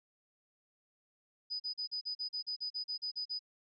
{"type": "tone bursts", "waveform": "sine", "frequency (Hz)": 4978, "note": "D#8", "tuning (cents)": 0, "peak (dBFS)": -35, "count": 14, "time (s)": [1.5, 3.393], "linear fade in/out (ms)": 20, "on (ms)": 99, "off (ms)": 39, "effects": []}